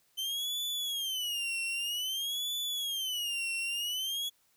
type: tone with vibrato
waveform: 40% pulse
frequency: 3074 Hz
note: G7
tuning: 35 cents flat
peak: -31 dBFS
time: 0.17-4.3 s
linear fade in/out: 20 ms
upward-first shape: sine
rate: 0.52 Hz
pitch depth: 210 cents each way
effects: white hiss -70 dBFS RMS until 4.56 s